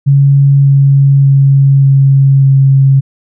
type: tone with pitch steps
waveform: sine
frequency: 139.4 / 138.52 / 137.64 / 136.77 / 135.9 Hz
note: C#3 / C#3 / C#3 / C#3 / C#3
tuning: +10 / -1 / -12 / -23 / -34 cents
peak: -3 dBFS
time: 0.06-3.01 s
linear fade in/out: 20 ms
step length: 590 ms
effects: none